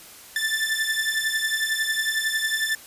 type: beating tone pair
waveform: sawtooth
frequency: 1760 / 1771 Hz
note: A6 / A6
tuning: 0 / +11 cents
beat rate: 11 Hz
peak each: -22 dBFS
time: 0.36-2.75 s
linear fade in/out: 2 ms
effects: white hiss -45 dBFS RMS until 2.86 s + resampled to 32000 Hz